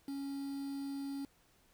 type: tone with quantisation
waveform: triangle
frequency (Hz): 277.2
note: C#4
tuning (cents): 0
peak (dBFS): -36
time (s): 0.08-1.25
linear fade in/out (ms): 2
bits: 9
effects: pink hiss -69 dBFS RMS until 1.73 s